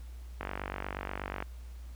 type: click train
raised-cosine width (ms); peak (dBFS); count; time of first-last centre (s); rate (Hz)
0.5; -20; 50; 0.41-1.424; 48.3
effects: added 60 Hz sine -42 dBFS peak until 1.95 s + pink hiss -61 dBFS RMS until 1.95 s